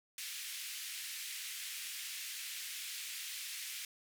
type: band-pass noise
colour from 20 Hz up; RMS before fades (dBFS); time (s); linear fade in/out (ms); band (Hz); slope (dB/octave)
pink; -44; 0.18-3.85; 2; 2100 to 16000; 24
effects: none